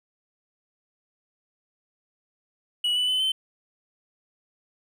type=tone with pitch steps; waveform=triangle; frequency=2931 / 2979 / 3027 / 3077 Hz; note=F#7 / F#7 / F#7 / G7; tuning=-17 / +11 / +39 / -33 cents; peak=-20 dBFS; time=2.84-3.32 s; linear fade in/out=5 ms; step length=120 ms; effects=none